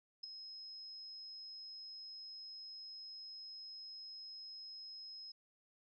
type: tone with ADSR envelope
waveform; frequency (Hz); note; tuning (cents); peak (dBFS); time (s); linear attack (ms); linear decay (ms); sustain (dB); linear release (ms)
sine; 5130; E8; -48; -39; 0.23-5.32; 10; 6; -9; 6
effects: none